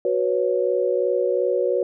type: chord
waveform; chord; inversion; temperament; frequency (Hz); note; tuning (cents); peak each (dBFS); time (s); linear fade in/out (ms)
sine; F# suspended fourth; none; equal with one note detuned; 370 / 491.6 / 554.4; F#4 / B4 / C#5; 0 / -8 / 0; -23 / -22 / -23; 0.05-1.83; 2
effects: none